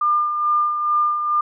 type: tone with tremolo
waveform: sine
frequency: 1202 Hz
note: D6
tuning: 40 cents sharp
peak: -14 dBFS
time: 0.01-1.41 s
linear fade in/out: 5 ms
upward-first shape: sine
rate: 2.3 Hz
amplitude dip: 50%
effects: none